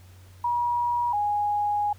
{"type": "tone pair in turn", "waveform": "sine", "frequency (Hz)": [960, 827], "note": ["B5", "G#5"], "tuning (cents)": [-49, -8], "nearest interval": "minor third", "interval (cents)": 259, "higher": "first", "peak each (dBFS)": -22, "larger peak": "neither", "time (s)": [[0.44, 1.13], [1.13, 1.93]], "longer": "second", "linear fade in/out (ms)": 5, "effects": ["added 92 Hz sine -47 dBFS peak until 1.98 s", "pink hiss -57 dBFS RMS until 1.98 s"]}